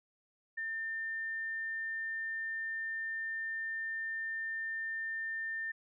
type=tone; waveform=sine; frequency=1800 Hz; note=A6; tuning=39 cents sharp; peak=-35 dBFS; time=0.57-5.72 s; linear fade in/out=10 ms; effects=none